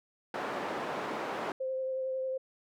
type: band-pass noise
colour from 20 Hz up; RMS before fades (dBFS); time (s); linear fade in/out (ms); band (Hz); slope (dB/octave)
white; -36; 0.34-1.52; 2; 270 to 1000; 12
type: tone with vibrato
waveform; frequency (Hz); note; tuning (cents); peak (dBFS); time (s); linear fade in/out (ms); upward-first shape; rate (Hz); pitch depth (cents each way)
sine; 523.3; C5; 0; -31; 1.6-2.38; 10; triangle; 11; 17
effects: none